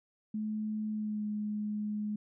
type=tone with pitch glide; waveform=sine; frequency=214.6 to 210.3 Hz; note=A3 to G#3; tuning=-43 to +22 cents; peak=-32 dBFS; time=0.34-2.16 s; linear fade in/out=5 ms; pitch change=-35 cents; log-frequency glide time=0.91-1.25 s; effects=none